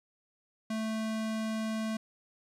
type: tone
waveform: square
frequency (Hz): 220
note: A3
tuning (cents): 0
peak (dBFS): -32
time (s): 0.7-1.97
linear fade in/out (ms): 5
effects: low-pass 10000 Hz 12 dB/octave + 11-bit